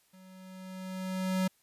square tone with level ramp, 187 Hz, F#3, 19 cents sharp, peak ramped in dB -54 to -26 dBFS, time 0.13-1.48 s, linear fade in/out 10 ms, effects white hiss -69 dBFS RMS until 1.62 s + resampled to 32000 Hz

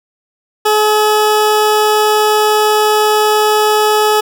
20% pulse tone, 425.8 Hz, G#4, 43 cents sharp, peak -4 dBFS, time 0.65-4.21 s, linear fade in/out 10 ms, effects none

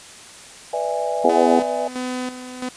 sine chord, E dominant seventh, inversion second, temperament just, 494.4 / 593.3 / 659.3 / 824.1 Hz, B4 / D5 / E5 / G#5, +2 / +18 / 0 / -14 cents, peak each -26 dBFS, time 0.73-1.88 s, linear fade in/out 5 ms
harmonic tone, 83.5 Hz, E2, 23 cents sharp, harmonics 3 / 4 / 5 / 6 / 7 / 8 / 9 / 10, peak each -22 / -23 / -20 / -22 / -25 / -25 / -21 / -22 dBFS, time 1.24-1.6 s, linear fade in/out 5 ms
sawtooth tone with tremolo, 252.3 Hz, B3, 37 cents sharp, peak -20 dBFS, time 1.29-2.69 s, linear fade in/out 5 ms, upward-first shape square, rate 1.5 Hz, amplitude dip 65%
effects white hiss -41 dBFS RMS until 2.76 s + resampled to 22050 Hz

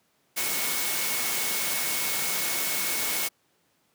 sine tone in noise, 2200 Hz, C#7, 14 cents flat, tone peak -36 dBFS, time 0.36-3.29 s, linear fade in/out 20 ms, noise white, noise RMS -28 dBFS, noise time 0.36-3.29 s, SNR -11 dB, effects pink hiss -68 dBFS RMS until 3.94 s + high-pass 150 Hz 12 dB/octave

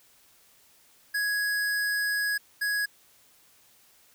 square tone bursts at uneven times, 1666 Hz, G#6, 5 cents sharp, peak -26 dBFS, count 2, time 1.14-2.38 / 2.61-2.86 s, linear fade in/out 10 ms, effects white hiss -60 dBFS RMS until 4.14 s

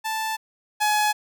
sawtooth tone pair in turn, 880 / 844.4 Hz, A5 / G#5, 0 / +29 cents, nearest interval minor second, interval 71 cents, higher first, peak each -21 / -15 dBFS, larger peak second, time 0.04-0.37 / 0.8-1.13 s, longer neither, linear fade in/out 20 ms, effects none

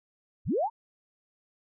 sine linear sweep, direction up, 34.65 to 964 Hz, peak -24 dBFS, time 0.45-0.7 s, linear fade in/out 50 ms, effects none

